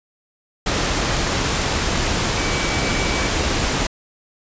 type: tone in noise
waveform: sine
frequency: 2294 Hz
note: D7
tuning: 41 cents flat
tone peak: -28 dBFS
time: 2.37-3.28 s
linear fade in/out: 5 ms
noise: pink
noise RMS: -20 dBFS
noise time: 0.66-3.87 s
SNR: -11 dB
effects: resampled to 16000 Hz